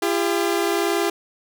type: tone pair together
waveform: sawtooth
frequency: 340.5 / 401.7 Hz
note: F4 / G4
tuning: -44 / +42 cents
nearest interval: minor third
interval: 286 cents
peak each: -18 dBFS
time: 0.02-1.1 s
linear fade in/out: 5 ms
effects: none